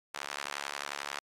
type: tone with high-pass filter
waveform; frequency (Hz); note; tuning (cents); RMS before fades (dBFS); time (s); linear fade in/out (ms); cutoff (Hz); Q
sawtooth; 71.2; C#2; +47; -40; 0.14-1.2; 0; 1100; 0.84
effects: low-pass 9000 Hz 12 dB/octave + AAC 48 kbps